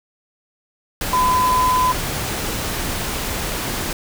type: tone in noise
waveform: sine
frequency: 1010 Hz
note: B5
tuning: 39 cents sharp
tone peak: -14 dBFS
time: 1.13-1.92 s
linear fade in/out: 2 ms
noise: pink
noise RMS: -24 dBFS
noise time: 1.01-3.93 s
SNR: +7 dB
effects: none